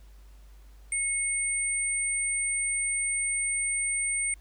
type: tone pair together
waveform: sine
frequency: 2200 / 8800 Hz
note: C#7 / C#9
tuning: -14 / -14 cents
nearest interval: 2 octaves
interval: 2400 cents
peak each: -31 / -27 dBFS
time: 0.92-4.34 s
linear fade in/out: 2 ms
effects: added 50 Hz sine -48 dBFS peak until 4.4 s + pink hiss -63 dBFS RMS until 4.4 s